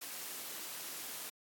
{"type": "noise", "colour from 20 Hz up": "white", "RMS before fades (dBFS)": -44, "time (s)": [0.01, 1.3], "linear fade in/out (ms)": 10, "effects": ["high-pass 200 Hz 12 dB/octave", "AAC 64 kbps"]}